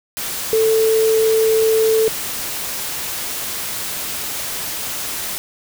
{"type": "tone in noise", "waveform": "sine", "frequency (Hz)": 442.6, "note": "A4", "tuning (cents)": 10, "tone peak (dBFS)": -12, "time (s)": [0.53, 2.08], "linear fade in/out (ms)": 0, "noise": "white", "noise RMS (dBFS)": -25, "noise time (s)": [0.17, 5.38], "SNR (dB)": 10, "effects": []}